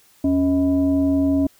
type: tone with frequency modulation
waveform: sine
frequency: 277.2 Hz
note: C#4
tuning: in tune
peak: -15 dBFS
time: 0.24-1.47 s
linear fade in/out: 5 ms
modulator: 357 Hz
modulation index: 0.53
effects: white hiss -55 dBFS RMS until 1.59 s

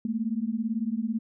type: beating tone pair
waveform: sine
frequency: 215.4 / 233.4 Hz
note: A3 / A#3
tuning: -37 / +2 cents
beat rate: 18 Hz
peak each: -29 dBFS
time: 0.05-1.19 s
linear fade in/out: 2 ms
effects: none

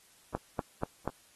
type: click train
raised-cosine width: 1 ms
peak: -17 dBFS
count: 4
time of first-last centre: 0.35-1.076 s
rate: 4.13 Hz
effects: white hiss -62 dBFS RMS until 1.35 s + AAC 32 kbps

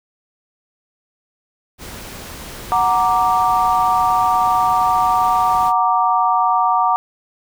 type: noise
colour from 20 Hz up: pink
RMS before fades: -33 dBFS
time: 1.78-5.73 s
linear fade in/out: 50 ms
type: chord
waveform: sine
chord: Gb augmented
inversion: none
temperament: equal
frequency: 740 / 932.3 / 1174.7 Hz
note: Gb5 / Bb5 / D6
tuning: 0 / 0 / 0 cents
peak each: -17 dBFS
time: 2.72-6.96 s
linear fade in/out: 0 ms
effects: none

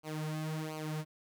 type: tone with flanger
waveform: sawtooth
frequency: 155.56 Hz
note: D#3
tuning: in tune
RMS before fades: -38 dBFS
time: 0.03-1.05 s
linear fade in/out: 50 ms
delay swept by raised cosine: 0.55 to 4.35 ms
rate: 1.4 Hz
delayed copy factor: -0.8
effects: 11-bit

